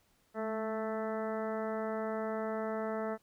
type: harmonic tone with a mistuned harmonic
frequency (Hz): 220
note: A3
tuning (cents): 0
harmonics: 1 / 2 / 3 / 4 / 5 / 6 / 7 / 8 / 9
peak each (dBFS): -39 / -38 / -38 / -45 / -49 / -44 / -54 / -50 / -54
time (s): 0.34-3.18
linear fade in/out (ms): 50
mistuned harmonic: 1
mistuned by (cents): -31
effects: pink hiss -71 dBFS RMS until 3.22 s